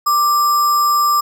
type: tone with sample-and-hold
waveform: sine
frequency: 1178 Hz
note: D6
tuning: 5 cents sharp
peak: -11 dBFS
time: 0.06-1.21 s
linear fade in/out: 10 ms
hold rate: 6300 Hz
effects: none